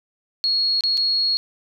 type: tone with dropouts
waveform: sine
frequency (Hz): 4315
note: C#8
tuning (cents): -47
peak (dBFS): -17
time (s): 0.44-1.37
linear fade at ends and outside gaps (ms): 0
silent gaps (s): 0.808-0.837 / 0.971-0.976
effects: none